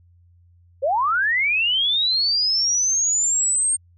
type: linear sweep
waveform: sine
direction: up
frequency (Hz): 493.9 to 8650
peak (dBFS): -17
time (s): 0.82-3.77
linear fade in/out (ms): 20
effects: added 87 Hz sine -51 dBFS peak until 3.97 s